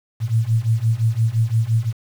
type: beating tone pair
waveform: sine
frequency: 109.9 / 115.7 Hz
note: A2 / A#2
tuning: -2 / -13 cents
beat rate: 5.8 Hz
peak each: -19 / -18 dBFS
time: 0.2-1.93 s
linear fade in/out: 50 ms
effects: 7-bit